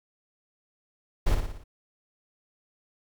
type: noise with echo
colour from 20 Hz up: brown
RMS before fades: -22 dBFS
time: 1.26-1.35 s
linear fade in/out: 10 ms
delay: 58 ms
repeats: 5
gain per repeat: -5 dB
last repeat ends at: 1.64 s
effects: none